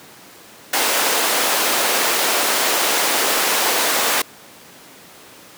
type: high-pass noise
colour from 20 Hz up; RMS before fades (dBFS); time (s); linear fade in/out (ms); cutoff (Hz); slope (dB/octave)
pink; -18; 0.73-4.22; 5; 460; 12
effects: pink hiss -42 dBFS RMS until 5.57 s + high-pass 200 Hz 12 dB/octave